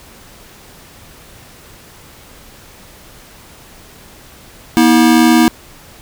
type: tone pair together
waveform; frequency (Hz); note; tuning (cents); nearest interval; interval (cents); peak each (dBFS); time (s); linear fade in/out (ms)
square; 240 / 320.4; B3 / E4; -49 / -49; perfect fourth; 500; -10; 4.77-5.48; 0
effects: pink hiss -40 dBFS RMS until 6.01 s